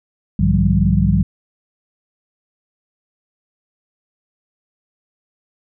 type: tone cluster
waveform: sine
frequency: 62.9 / 103.6 / 153.7 / 179.2 / 197.7 Hz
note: B1 / G#2 / D#3 / F3 / G3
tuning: +32 / -4 / -21 / +45 / +15 cents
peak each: -18 dBFS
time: 0.39-1.23 s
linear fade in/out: 5 ms
effects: none